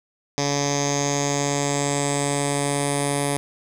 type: tone with low-pass filter sweep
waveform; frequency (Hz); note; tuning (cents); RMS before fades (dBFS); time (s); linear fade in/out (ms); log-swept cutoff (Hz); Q
10% pulse; 142.4; C#3; +47; -23; 0.38-3.37; 0; 5800 to 10000; 6.9
effects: 8-bit